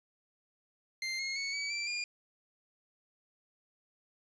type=tone with pitch steps; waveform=25% pulse; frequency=2093 / 2153 / 2215 / 2278 / 2344 / 2411 Hz; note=C7 / C7 / C#7 / C#7 / D7 / D7; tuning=0 / +49 / -2 / +47 / -4 / +45 cents; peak=-30 dBFS; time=1.02-2.04 s; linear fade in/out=2 ms; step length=170 ms; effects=resampled to 22050 Hz + 10-bit